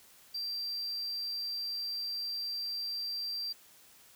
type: tone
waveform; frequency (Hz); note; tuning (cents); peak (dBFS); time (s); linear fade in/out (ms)
triangle; 4709; D8; +4; -33; 0.34-3.53; 10
effects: white hiss -59 dBFS RMS until 4.15 s